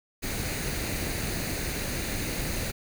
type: noise with comb filter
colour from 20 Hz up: pink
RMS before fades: -31 dBFS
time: 0.22-2.72 s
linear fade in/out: 20 ms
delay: 0.46 ms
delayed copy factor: +0.5
effects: none